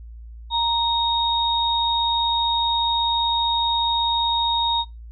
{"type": "tone pair together", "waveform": "sine", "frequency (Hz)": [933, 3732], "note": ["A#5", "A#7"], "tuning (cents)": [1, 1], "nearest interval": "2 octaves", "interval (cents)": 2400, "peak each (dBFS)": -21, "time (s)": [0.5, 4.85], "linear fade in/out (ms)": 50, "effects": ["noise-tail reverb RT60 0.2 s tail -24 dB re dry", "added 57 Hz sine -36 dBFS peak until 5.11 s"]}